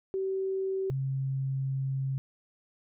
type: tone pair in turn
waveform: sine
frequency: 383.4 / 134.46 Hz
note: G4 / C3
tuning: -38 / +48 cents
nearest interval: octave + tritone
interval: 1814 cents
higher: first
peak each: -28 dBFS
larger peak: neither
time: 0.14-0.9 / 0.9-2.18 s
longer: second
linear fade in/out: 0 ms
effects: none